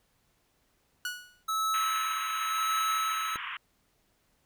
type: tone with exponential decay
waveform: sawtooth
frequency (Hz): 1466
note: F#6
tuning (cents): -16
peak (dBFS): -26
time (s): 1.05-1.43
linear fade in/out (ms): 2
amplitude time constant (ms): 81
type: tone with tremolo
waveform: square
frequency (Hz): 1300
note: E6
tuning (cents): -24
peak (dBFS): -27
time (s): 1.48-3.37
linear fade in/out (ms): 10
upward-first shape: sine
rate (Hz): 0.94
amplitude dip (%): 45
type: band-pass noise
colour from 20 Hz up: pink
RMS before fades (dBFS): -38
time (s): 1.74-3.57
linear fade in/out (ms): 2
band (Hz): 1000 to 3200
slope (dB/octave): 96
type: click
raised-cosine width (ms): 2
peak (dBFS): -32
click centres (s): 3.358
effects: pink hiss -71 dBFS RMS until 4.45 s